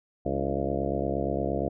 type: harmonic tone with a mistuned harmonic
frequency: 68.6 Hz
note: C#2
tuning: 17 cents flat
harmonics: 1 / 2 / 3 / 4 / 5 / 6 / 7 / 8 / 9 / 10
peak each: -35 / -35 / -35 / -35 / -35 / -35 / -35 / -35 / -35 / -35 dBFS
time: 0.25-1.69 s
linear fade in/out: 10 ms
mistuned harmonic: 4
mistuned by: +82 cents
effects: none